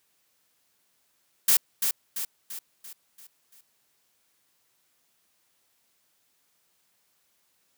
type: noise with echo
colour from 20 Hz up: blue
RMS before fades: -19 dBFS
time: 1.48-1.57 s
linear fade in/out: 5 ms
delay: 340 ms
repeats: 6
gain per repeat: -6 dB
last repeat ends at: 3.61 s
effects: white hiss -70 dBFS RMS until 7.77 s + high-pass 80 Hz 12 dB/octave